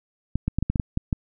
clicks, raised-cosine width 5 ms, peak -10 dBFS, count 9, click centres 0.356 / 0.48 / 0.586 / 0.626 / 0.7 / 0.758 / 0.798 / 0.974 / 1.128 s, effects none

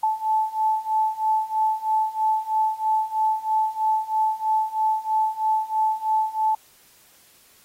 sine beating tone pair, 870 / 873.1 Hz, A5 / A5, -20 / -14 cents, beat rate 3.1 Hz, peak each -24 / -22 dBFS, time 0.03-6.55 s, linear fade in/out 5 ms, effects white hiss -55 dBFS RMS until 7.64 s + AAC 48 kbps

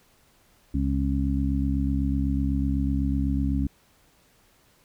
harmonic tone, 68 Hz, C#2, 33 cents flat, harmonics 1 / 2 / 3 / 4, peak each -25 / -30 / -30 / -27 dBFS, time 0.74-3.67 s, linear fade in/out 5 ms, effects pink hiss -61 dBFS RMS until 4.84 s

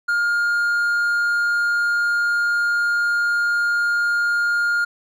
triangle tone, 1414 Hz, F6, 21 cents sharp, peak -15 dBFS, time 0.08-4.85 s, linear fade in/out 10 ms, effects none

